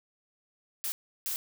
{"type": "noise bursts at uneven times", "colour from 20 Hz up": "blue", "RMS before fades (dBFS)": -33, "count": 2, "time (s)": [[0.84, 0.92], [1.26, 1.36]], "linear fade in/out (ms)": 0, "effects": []}